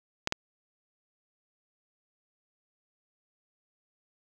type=clicks; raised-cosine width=0.2 ms; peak=-10 dBFS; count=2; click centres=0.274 / 0.324 s; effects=none